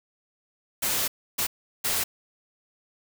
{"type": "noise bursts at uneven times", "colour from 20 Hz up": "white", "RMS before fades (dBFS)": -26, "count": 3, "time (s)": [[0.82, 1.08], [1.38, 1.47], [1.84, 2.04]], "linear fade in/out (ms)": 10, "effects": []}